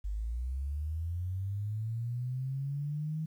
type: linear sweep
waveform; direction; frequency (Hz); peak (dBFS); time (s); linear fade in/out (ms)
sine; up; 48.46 to 159.4; -32; 0.04-3.26; 10
effects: 11-bit